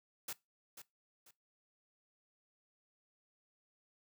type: noise with echo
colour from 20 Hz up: white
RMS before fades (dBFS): -42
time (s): 0.28-0.33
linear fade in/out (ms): 5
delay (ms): 490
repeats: 2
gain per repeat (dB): -10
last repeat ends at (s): 1.31
effects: noise-tail reverb RT60 0.2 s tail -20 dB re dry + high-pass 150 Hz 12 dB/octave